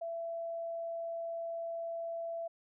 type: tone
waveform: sine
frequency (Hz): 669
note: E5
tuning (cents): +25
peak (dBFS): -36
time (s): 0.01-2.48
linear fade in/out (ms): 10
effects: none